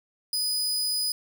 sawtooth tone, 4978 Hz, D#8, in tune, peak -22 dBFS, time 0.33-1.12 s, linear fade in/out 2 ms, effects none

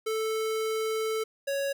square tone pair in turn, 440 / 555.5 Hz, A4 / C#5, 0 / +4 cents, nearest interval major third, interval 404 cents, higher second, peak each -28 dBFS, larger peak neither, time 0.06-1.24 / 1.47-1.73 s, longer first, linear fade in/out 10 ms, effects none

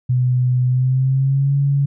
sine tone with pitch glide, 125.7 to 140.28 Hz, B2 to C#3, +31 to +21 cents, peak -13 dBFS, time 0.09-1.86 s, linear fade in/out 10 ms, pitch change +190 cents, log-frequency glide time 0.66-1.55 s, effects none

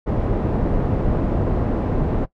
pink low-pass noise, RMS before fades -20 dBFS, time 0.06-2.26 s, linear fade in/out 20 ms, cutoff 580 Hz, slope 12 dB/octave, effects noise-tail reverb RT60 0.1 s tail -18 dB re dry

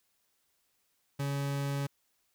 40% pulse tone, 140.3 Hz, C#3, 21 cents sharp, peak -30 dBFS, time 1.19-1.87 s, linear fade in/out 10 ms, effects white hiss -75 dBFS RMS until 2.34 s

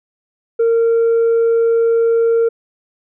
sine tone with tanh clipping, 460 Hz, A#4, 23 cents flat, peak -11 dBFS, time 0.59-2.49 s, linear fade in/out 10 ms, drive 1 dB, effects none

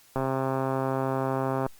click train, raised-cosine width 1 ms, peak -14 dBFS, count 201, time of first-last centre 0.16-1.664 s, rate 133 Hz, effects white hiss -57 dBFS RMS until 1.79 s + Opus 48 kbps

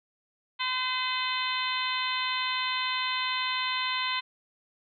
harmonic tone, 511 Hz, C5, 41 cents flat, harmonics 2 / 3 / 4 / 5 / 6 / 7 / 8, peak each -32 / -38 / -34 / -36 / -35 / -35 / -37 dBFS, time 0.59-4.21 s, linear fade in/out 20 ms, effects none

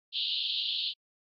pink band-pass noise, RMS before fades -32 dBFS, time 0.12-0.94 s, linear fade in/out 50 ms, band 2900 to 4400 Hz, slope 96 dB/octave, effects AAC 64 kbps

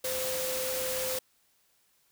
sine tone in noise, 516 Hz, C5, 24 cents flat, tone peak -33 dBFS, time 0.04-1.19 s, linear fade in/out 5 ms, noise white, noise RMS -34 dBFS, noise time 0.04-1.19 s, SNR -2 dB, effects white hiss -69 dBFS RMS until 2.11 s

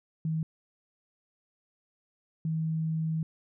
sine tone pair in turn, 159.4 / 159.96 Hz, D#3 / D#3, +42 / +48 cents, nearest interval unison, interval 6 cents, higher second, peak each -27 dBFS, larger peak neither, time 0.25-0.43 / 2.45-3.23 s, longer second, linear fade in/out 2 ms, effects none

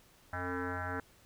sine tone with frequency modulation, 631 Hz, D#5, 24 cents sharp, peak -34 dBFS, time 0.33-1 s, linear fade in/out 2 ms, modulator 180 Hz, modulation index 6, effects pink hiss -63 dBFS RMS until 1.25 s

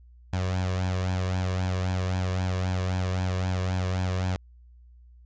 sawtooth tone with flanger, 92.2 Hz, F#2, 6 cents flat, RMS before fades -27 dBFS, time 0.33-4.36 s, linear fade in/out 0 ms, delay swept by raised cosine 1.2 to 1.81 ms, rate 3.8 Hz, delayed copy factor +0.65, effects added 60 Hz sine -49 dBFS peak until 5.25 s + resampled to 16000 Hz

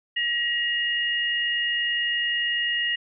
sine tone pair together, 1904.1 / 2853 Hz, A#6 / F7, +36 / +36 cents, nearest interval perfect fifth, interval 700 cents, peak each -25 dBFS, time 0.16-2.96 s, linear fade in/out 10 ms, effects none

